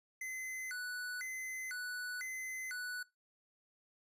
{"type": "tone with vibrato", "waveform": "square", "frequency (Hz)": 1741, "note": "A6", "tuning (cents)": -19, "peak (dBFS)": -40, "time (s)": [0.21, 3.03], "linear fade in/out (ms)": 5, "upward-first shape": "square", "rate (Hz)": 1, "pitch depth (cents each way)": 280, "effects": ["noise-tail reverb RT60 0.2 s tail -20 dB re dry", "resampled to 32000 Hz"]}